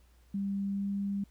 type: tone with pitch glide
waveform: sine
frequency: 198.1 to 199.48 Hz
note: G3 to G3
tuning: +18 to +30 cents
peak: -30 dBFS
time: 0.34-1.24 s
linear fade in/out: 5 ms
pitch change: +12 cents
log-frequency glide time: 0.7-0.88 s
effects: added 60 Hz sine -59 dBFS peak until 1.3 s + pink hiss -69 dBFS RMS until 1.3 s